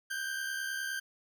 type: tone pair together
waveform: 40% pulse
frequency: 1516 / 1585.7 Hz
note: F#6 / G6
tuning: +42 / +19 cents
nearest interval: minor second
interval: 77 cents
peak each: -40 / -34 dBFS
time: 0.1-1 s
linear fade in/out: 10 ms
effects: none